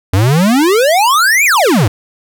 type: exponential two-way sweep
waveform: square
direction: up then down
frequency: 89 to 2506 to 89.4 Hz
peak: -8 dBFS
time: 0.13-1.88 s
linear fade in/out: 5 ms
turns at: 1.45 s
effects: none